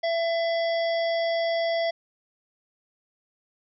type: harmonic tone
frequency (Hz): 669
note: E5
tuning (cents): +25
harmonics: 1 / 3 / 5 / 7 / 8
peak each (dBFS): -23 / -33 / -37 / -40 / -41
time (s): 0.03-1.91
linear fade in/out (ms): 10
effects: none